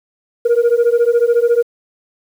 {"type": "beating tone pair", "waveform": "sine", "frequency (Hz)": [466.2, 480.2], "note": ["A#4", "B4"], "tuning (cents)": [0, -49], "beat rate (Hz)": 14, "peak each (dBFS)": -11, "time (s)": [0.45, 1.63], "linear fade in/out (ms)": 10, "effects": ["tanh soft clip ceiling -7 dBFS", "7-bit"]}